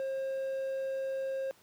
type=tone; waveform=triangle; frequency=535 Hz; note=C5; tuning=38 cents sharp; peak=-30 dBFS; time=0-1.51 s; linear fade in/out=0 ms; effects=pink hiss -62 dBFS RMS until 1.62 s + high-pass 150 Hz 12 dB/octave